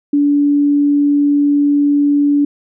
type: tone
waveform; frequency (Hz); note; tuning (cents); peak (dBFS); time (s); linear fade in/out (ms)
sine; 288.2; D4; -33; -9; 0.13-2.45; 5
effects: none